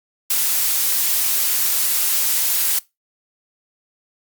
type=noise; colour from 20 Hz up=blue; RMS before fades=-18 dBFS; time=0.3-2.79 s; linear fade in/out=5 ms; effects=noise-tail reverb RT60 0.2 s tail -21 dB re dry + Opus 48 kbps